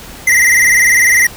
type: tone with vibrato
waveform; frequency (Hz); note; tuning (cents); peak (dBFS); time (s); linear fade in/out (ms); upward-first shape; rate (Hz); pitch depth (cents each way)
square; 1975.5; B6; 0; -7; 0.27-1.27; 5; square; 20; 71
effects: pink hiss -32 dBFS RMS until 1.36 s